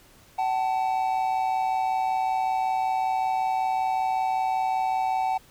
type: tone pair together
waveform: triangle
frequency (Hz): 758 / 883.3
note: F#5 / A5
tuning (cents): +42 / +6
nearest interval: minor third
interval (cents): 264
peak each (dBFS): -22 / -26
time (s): 0.38-5.38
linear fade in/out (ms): 10
effects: pink hiss -55 dBFS RMS until 5.5 s